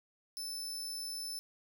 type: tone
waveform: sawtooth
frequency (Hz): 5274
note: E8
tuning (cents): 0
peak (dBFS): -36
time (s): 0.37-1.39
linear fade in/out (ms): 0
effects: none